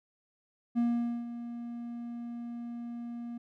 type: tone with ADSR envelope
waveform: triangle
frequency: 236.8 Hz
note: A#3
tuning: 27 cents sharp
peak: -22 dBFS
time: 0.75-3.38 s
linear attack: 30 ms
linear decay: 470 ms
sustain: -13 dB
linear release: 7 ms
effects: none